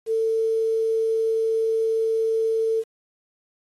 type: tone with quantisation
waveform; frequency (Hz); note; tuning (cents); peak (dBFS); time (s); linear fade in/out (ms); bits
sine; 447.2; A4; +28; -19; 0.06-2.84; 50; 8
effects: AAC 32 kbps